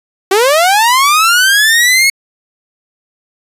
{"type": "linear sweep", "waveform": "sawtooth", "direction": "up", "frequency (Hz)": [370, 2200], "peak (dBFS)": -3, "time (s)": [0.31, 2.1], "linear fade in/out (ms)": 5, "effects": ["resampled to 32000 Hz"]}